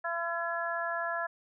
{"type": "harmonic tone", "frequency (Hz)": 338.5, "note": "E4", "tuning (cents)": 46, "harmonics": [2, 3, 4, 5], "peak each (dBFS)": [-35, -38, -37, -35], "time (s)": [0.04, 1.27], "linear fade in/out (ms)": 10, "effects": []}